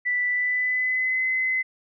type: tone with pitch glide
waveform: sine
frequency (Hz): 1975.5 to 2040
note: B6 to C7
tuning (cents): 0 to -44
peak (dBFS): -21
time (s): 0.05-1.63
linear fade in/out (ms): 20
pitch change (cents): +56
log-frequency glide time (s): 0.28-1.25
effects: none